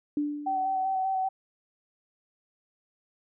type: tone with exponential decay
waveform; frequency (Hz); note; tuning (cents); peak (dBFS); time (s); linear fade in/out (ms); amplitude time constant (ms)
sine; 293.7; D4; 0; -23; 0.17-1; 2; 180
type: tone with vibrato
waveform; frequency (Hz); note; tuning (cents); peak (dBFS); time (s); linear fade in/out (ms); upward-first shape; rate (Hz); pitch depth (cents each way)
sine; 762; G5; -49; -25; 0.46-1.29; 10; square; 5.1; 16
effects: none